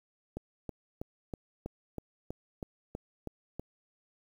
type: click train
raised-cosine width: 2 ms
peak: -24 dBFS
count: 11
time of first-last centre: 0.37-3.596 s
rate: 3.1 Hz
effects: 9-bit

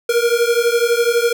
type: beating tone pair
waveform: square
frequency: 466.2 / 478.2 Hz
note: A#4 / A#4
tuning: 0 / +44 cents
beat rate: 12 Hz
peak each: -17 dBFS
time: 0.09-1.33 s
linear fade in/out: 5 ms
effects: none

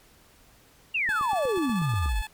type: exponential sweep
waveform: sine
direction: down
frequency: 2862 to 43.63 Hz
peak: -23 dBFS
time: 0.94-2.22 s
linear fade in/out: 10 ms
type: tone with tremolo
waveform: 15% pulse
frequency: 864 Hz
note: A5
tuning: 32 cents flat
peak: -27 dBFS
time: 1.09-2.27 s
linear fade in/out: 2 ms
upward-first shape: square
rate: 15 Hz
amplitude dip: 35%
type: click train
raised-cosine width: 3 ms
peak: -28 dBFS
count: 9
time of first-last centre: 1.09-2.06 s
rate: 8.25 Hz
type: tone with pitch glide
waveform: triangle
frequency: 1156 to 1205.1 Hz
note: D6 to D6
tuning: -28 to +44 cents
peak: -32 dBFS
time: 1.3-2.1 s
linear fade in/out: 20 ms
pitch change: +72 cents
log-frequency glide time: 1.76-1.85 s
effects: pink hiss -57 dBFS RMS until 2.33 s + MP3 96 kbps

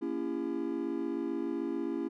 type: chord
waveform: triangle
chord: A# diminished seventh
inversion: none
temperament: just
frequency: 233.1 / 279.7 / 335.6 / 402.8 Hz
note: A#3 / C#4 / E4 / G4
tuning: 0 / +16 / +31 / +47 cents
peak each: -38 / -34 / -33 / -38 dBFS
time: 0.01-2.09 s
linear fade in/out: 20 ms
effects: none

